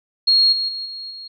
sine tone with level steps, 4282 Hz, C8, 39 cents sharp, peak -11 / -19 / -25 / -29 / -32 dBFS, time 0.27-1.28 s, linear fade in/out 10 ms, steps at 0.52 / 0.68 / 0.85 / 1.1 s, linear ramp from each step 10 ms, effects none

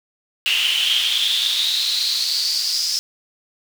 brown noise with high-pass filter sweep, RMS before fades -20 dBFS, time 0.46-2.99 s, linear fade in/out 0 ms, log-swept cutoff 2800 to 5200 Hz, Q 8.8, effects none

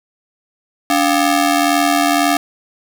sawtooth ring-modulated tone, 493.9 Hz, B4, in tune, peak -5 dBFS, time 0.9-2.37 s, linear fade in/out 2 ms, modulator 206 Hz, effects none

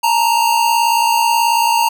square tone pair together, 873.9 / 932.3 Hz, A5 / A#5, -12 / 0 cents, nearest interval minor second, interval 112 cents, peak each -19 / -13 dBFS, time 0.03-1.89 s, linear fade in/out 10 ms, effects none

